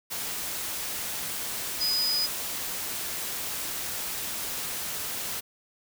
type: tone in noise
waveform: sine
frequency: 4978 Hz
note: D#8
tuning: in tune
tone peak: -24 dBFS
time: 1.8-2.27 s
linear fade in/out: 20 ms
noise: white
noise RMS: -33 dBFS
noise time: 0.1-5.41 s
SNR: +6 dB
effects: none